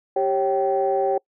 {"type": "tone cluster", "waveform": "sine", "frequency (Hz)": [391.5, 548, 774], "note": ["G4", "C#5", "G5"], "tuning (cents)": [-2, -20, -22], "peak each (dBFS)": -22, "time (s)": [0.16, 1.18], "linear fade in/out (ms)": 5, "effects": ["noise-tail reverb RT60 0.1 s tail -26 dB re dry", "tanh soft clip ceiling -10 dBFS"]}